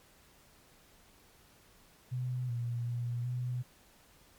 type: tone with pitch steps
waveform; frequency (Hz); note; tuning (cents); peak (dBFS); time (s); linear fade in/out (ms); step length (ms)
sine; 125.8 / 119.2 / 120.2 / 124.2; B2 / A#2 / B2 / B2; +32 / +39 / -46 / +10; -32; 2.11-3.63; 20; 380
effects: pink hiss -62 dBFS RMS until 4.38 s + MP3 96 kbps